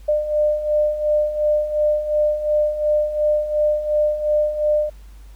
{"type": "beating tone pair", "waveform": "sine", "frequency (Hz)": [599, 601.8], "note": ["D5", "D5"], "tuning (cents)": [34, 42], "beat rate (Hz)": 2.8, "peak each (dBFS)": [-23, -17], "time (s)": [0.08, 4.9], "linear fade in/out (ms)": 10, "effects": ["added 50 Hz sine -38 dBFS peak until 5.35 s", "pink hiss -55 dBFS RMS until 5.35 s"]}